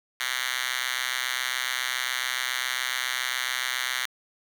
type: tone with high-pass filter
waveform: 5% pulse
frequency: 127.2 Hz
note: C3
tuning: 48 cents flat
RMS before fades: -29 dBFS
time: 0.2-4.06 s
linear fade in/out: 5 ms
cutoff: 2200 Hz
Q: 2.9
effects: 9-bit